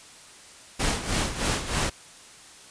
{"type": "noise with tremolo", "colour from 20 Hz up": "pink", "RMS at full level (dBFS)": -24, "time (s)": [0.79, 1.9], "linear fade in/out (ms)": 10, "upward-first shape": "sine", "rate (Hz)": 3.2, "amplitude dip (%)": 70, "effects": ["white hiss -48 dBFS RMS until 2.7 s", "resampled to 22050 Hz"]}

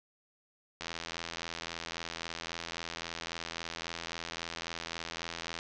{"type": "click train", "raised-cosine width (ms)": 0.2, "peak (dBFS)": -20, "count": 401, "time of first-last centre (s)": [0.81, 5.589], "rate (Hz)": 83.7, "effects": ["resampled to 16000 Hz", "8-bit"]}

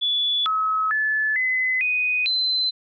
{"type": "tone with pitch steps", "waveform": "sine", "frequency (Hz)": [3437, 1284, 1732, 2028, 2492, 4059], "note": ["A7", "E6", "A6", "B6", "D#7", "B7"], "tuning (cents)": [-41, -46, -28, 45, 2, 47], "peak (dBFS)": -19, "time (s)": [0.01, 2.71], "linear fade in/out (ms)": 20, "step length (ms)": 450, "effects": []}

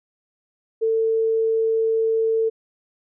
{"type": "tone", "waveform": "sine", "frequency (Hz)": 447.5, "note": "A4", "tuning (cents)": 29, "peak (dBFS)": -17, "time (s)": [0.81, 2.5], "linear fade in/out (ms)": 20, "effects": []}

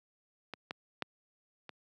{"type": "clicks", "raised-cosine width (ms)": 0.3, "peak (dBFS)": [-24, -21, -17, -28], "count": 4, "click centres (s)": [0.537, 0.709, 1.023, 1.693], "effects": ["high-pass 150 Hz 12 dB/octave"]}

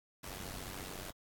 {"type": "noise with amplitude modulation", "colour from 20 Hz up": "pink", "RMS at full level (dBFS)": -42, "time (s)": [0.23, 1.11], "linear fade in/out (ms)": 10, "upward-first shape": "sine", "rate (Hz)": 93.9, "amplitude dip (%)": 75, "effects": ["AAC 64 kbps"]}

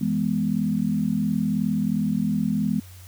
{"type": "chord", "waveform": "sine", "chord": "E major", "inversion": "none", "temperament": "equal", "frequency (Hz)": [164.81, 207.7, 246.9], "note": ["E3", "G#3", "B3"], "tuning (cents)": [0, 0, 0], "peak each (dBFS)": [-27, -23, -26], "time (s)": [0.01, 2.8], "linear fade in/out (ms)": 5, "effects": ["added 91 Hz sine -42 dBFS peak until 3.07 s", "white hiss -50 dBFS RMS until 3.07 s"]}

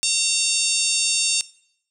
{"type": "harmonic tone", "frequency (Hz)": 913, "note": "A#5", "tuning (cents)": -36, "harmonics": [3, 4, 5, 6, 7, 8, 9, 10], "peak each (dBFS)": [-27, -27, -27, -27, -27, -27, -27, -27], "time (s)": [0.03, 1.41], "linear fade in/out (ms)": 0, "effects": ["noise-tail reverb RT60 0.7 s tail -20 dB re dry"]}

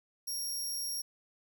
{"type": "tone", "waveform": "20% pulse", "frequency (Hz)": 5588, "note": "F8", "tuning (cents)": 0, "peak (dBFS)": -29, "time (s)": [0.27, 1.02], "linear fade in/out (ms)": 10, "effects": []}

